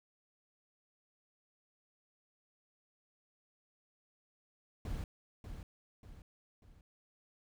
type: noise with echo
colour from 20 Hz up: brown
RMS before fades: -39 dBFS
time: 4.85-5.04 s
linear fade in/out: 2 ms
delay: 590 ms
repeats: 3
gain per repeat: -7 dB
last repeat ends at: 6.81 s
effects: none